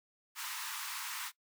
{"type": "high-pass noise", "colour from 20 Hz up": "pink", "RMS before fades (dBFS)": -41, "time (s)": [0.35, 1.32], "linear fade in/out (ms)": 50, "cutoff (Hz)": 890, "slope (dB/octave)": 96, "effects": ["noise-tail reverb RT60 0.1 s tail -19 dB re dry"]}